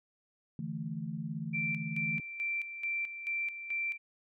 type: chord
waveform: sine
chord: D suspended second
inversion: none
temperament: equal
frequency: 146.83 / 164.81 / 220 Hz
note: D3 / E3 / A3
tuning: 0 / 0 / 0 cents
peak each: -41 / -38 / -40 dBFS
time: 0.59-2.2 s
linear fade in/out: 2 ms
type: tone with tremolo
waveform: sine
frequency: 2349 Hz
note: D7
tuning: in tune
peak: -31 dBFS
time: 1.53-3.98 s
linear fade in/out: 20 ms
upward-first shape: square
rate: 2.3 Hz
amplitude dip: 65%
effects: none